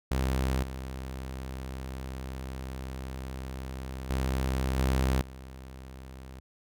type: tone with level steps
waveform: sawtooth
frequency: 65.41 Hz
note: C2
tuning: in tune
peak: -22 / -32 / -23 / -20 / -39 dBFS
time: 0.11-6.4 s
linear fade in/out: 5 ms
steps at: 0.63 / 4.1 / 4.78 / 5.21 s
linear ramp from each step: 2 ms
effects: none